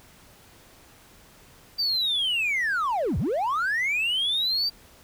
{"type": "linear two-way sweep", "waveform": "triangle", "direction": "down then up", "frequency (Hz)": [4706, 60.8, 4706], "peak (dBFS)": -20, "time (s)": [1.78, 4.7], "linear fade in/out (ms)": 20, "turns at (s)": 3.18, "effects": ["tanh soft clip ceiling -18 dBFS", "pink hiss -53 dBFS RMS until 5.03 s"]}